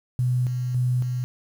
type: tone with tremolo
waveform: sine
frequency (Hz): 125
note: B2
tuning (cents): +21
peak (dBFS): -19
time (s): 0.19-1.24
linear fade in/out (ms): 0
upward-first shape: square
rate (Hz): 1.8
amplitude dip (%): 40
effects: 8-bit